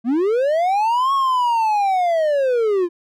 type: linear two-way sweep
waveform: triangle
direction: up then down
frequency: 218.2 to 1108.7 to 335.8 Hz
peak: -13 dBFS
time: 0.04-2.89 s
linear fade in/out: 50 ms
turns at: 1.13 s
effects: none